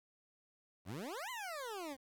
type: exponential two-way sweep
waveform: 20% pulse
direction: up then down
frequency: 77.9 to 1052 to 255 Hz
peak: -37 dBFS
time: 0.85-1.97 s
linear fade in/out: 50 ms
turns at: 1.3 s
effects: 11-bit